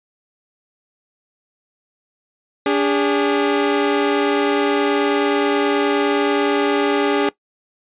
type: tone pair together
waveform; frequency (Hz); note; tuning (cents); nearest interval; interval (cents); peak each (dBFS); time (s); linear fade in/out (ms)
sawtooth; 287.6 / 406.7; D4 / G#4; -36 / -36; tritone; 600; -14; 2.66-7.29; 2
effects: noise-tail reverb RT60 0.1 s tail -19 dB re dry + resampled to 8000 Hz